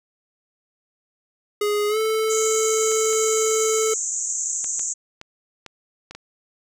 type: tone with pitch glide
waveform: square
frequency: 415.3 to 439 Hz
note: G#4 to A4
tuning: 0 to -4 cents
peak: -20 dBFS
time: 1.61-3.94 s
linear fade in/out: 5 ms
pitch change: +96 cents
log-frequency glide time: 1.88-1.98 s
type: band-pass noise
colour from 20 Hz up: pink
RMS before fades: -26 dBFS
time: 2.29-4.94 s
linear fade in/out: 20 ms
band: 6400 to 7600 Hz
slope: 96 dB/octave
type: clicks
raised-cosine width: 0.2 ms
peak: -20 dBFS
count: 8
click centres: 2.917 / 3.13 / 4.644 / 4.795 / 5.214 / 5.663 / 6.11 / 6.15 s
effects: none